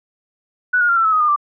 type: tone with pitch steps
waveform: sine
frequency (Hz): 1480 / 1432.1 / 1385.7 / 1340.8 / 1297.4 / 1255.4 / 1214.7 / 1175.4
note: F#6 / F6 / F6 / E6 / E6 / D#6 / D#6 / D6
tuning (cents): 0 / +43 / -14 / +29 / -28 / +15 / -42 / +1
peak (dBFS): -12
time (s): 0.73-1.362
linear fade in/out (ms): 10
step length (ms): 79
effects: none